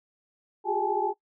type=tone cluster; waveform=sine; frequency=359.6 / 401.3 / 416.1 / 803 / 863 Hz; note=F#4 / G4 / G#4 / G5 / A5; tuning=-49 / +41 / +3 / +41 / -34 cents; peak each=-32 / -31 / -34 / -31 / -28 dBFS; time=0.64-1.14 s; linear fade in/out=50 ms; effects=noise-tail reverb RT60 0.1 s tail -23 dB re dry